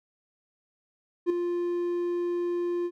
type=tone with ADSR envelope; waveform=triangle; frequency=349.5 Hz; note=F4; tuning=1 cent sharp; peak=-16 dBFS; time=1.26-2.91 s; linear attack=39 ms; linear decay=6 ms; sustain=-8 dB; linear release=55 ms; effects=none